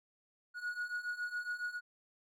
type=beating tone pair; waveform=triangle; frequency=1450 / 1457.2 Hz; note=F#6 / F#6; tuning=-35 / -27 cents; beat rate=7.2 Hz; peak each=-40 / -37 dBFS; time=0.54-1.81 s; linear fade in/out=50 ms; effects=none